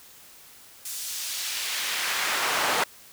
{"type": "noise with high-pass filter sweep", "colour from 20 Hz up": "brown", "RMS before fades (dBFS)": -28, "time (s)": [0.85, 2.84], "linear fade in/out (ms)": 5, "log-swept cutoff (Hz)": [7500, 780], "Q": 0.83, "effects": ["white hiss -50 dBFS RMS until 3.12 s"]}